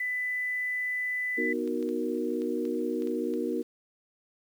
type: tone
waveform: sine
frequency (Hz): 1996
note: B6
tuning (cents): +18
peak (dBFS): -28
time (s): 0-1.53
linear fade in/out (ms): 5
type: chord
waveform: sine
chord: B major seventh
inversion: none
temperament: equal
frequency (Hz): 246.9 / 311.1 / 370 / 466.2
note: B3 / D#4 / F#4 / A#4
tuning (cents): 0 / 0 / 0 / 0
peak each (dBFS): -33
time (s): 1.37-3.63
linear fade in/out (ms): 20
type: clicks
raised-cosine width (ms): 0.2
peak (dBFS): -32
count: 8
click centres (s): 1.676 / 1.827 / 1.89 / 2.419 / 2.653 / 3.022 / 3.073 / 3.338
effects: 9-bit